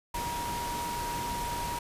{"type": "tone in noise", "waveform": "sine", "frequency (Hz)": 951, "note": "A#5", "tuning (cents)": 34, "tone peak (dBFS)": -33, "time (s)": [0.14, 1.79], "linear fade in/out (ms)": 5, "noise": "pink", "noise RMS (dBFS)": -37, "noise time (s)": [0.14, 1.79], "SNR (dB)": 1, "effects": ["resampled to 32000 Hz"]}